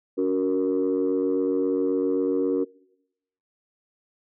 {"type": "chord", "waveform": "sine", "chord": "F# major", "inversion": "second", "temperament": "equal with one note detuned", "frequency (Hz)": [282.5, 370, 466.2], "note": ["C#4", "F#4", "A#4"], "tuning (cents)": [33, 0, 0], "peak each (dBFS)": -24, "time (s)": [0.17, 2.65], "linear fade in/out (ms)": 20, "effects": ["noise-tail reverb RT60 0.9 s tail -25 dB re dry", "tanh soft clip ceiling -15 dBFS"]}